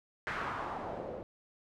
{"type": "noise with low-pass filter sweep", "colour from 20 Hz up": "white", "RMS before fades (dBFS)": -39, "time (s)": [0.27, 1.23], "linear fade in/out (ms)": 0, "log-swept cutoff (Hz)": [1700, 460], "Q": 2.2, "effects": []}